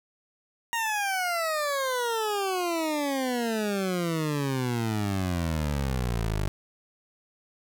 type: exponential sweep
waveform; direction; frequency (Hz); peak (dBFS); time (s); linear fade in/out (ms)
20% pulse; down; 940 to 49; -21; 0.73-6.48; 0
effects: none